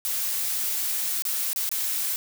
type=noise with dropouts; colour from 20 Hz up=blue; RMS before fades=-27 dBFS; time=0.05-2.16 s; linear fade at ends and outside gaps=0 ms; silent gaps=1.222-1.252 / 1.531-1.561 / 1.691-1.715 s; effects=none